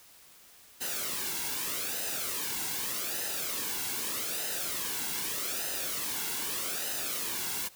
white noise with flanger, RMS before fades -34 dBFS, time 0.8-7.69 s, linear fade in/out 20 ms, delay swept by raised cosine 0.88 to 1.66 ms, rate 0.82 Hz, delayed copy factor -0.6, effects white hiss -56 dBFS RMS until 7.75 s

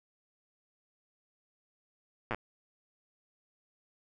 slowing click train, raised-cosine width 0.5 ms, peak -18 dBFS, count 5, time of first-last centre 2.31-2.346 s, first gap 8 ms, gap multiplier 1.08, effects none

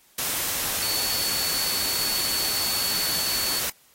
sine tone in noise, 4439 Hz, C#8, 2 cents sharp, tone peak -27 dBFS, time 0.82-3.6 s, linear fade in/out 5 ms, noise white, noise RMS -27 dBFS, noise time 0.18-3.7 s, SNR -3 dB, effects white hiss -58 dBFS RMS until 3.94 s + AAC 48 kbps

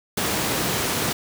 pink high-pass noise, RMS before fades -24 dBFS, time 0.17-1.13 s, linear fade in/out 5 ms, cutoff 120 Hz, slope 12 dB/octave, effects none

